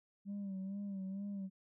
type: tone with vibrato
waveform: sine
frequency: 196 Hz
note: G3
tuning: in tune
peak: -37 dBFS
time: 0.25-1.5 s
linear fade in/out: 50 ms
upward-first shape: sine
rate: 2.2 Hz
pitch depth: 60 cents each way
effects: tanh soft clip ceiling -38 dBFS